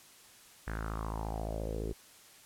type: tone with low-pass filter sweep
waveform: sawtooth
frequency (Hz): 54.4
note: A1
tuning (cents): -19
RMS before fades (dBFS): -37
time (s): 0.67-1.93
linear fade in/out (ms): 5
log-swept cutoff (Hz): 1700 to 390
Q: 4.9
effects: white hiss -57 dBFS RMS until 2.45 s + low-pass 12000 Hz 12 dB/octave